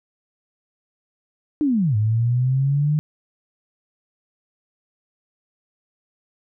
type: linear two-way sweep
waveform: sine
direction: down then up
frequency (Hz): 311.1 to 104.3 to 153.3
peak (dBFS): -16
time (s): 1.61-2.99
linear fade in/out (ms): 0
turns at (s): 1.96
effects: none